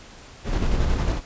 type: noise with tremolo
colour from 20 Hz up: brown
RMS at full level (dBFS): -20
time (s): 0.44-1.21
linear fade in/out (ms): 50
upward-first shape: square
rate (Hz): 11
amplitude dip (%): 35
effects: pink hiss -45 dBFS RMS until 1.25 s + resampled to 16000 Hz